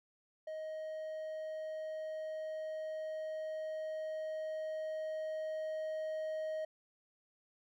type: tone with level ramp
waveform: triangle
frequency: 627 Hz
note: D#5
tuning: 13 cents sharp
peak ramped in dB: -38 to -34 dBFS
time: 0.47-6.65 s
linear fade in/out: 5 ms
effects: none